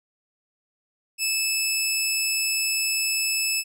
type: tone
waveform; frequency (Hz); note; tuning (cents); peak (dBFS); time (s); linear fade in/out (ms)
15% pulse; 2615; E7; -15; -15; 1.18-3.64; 50
effects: none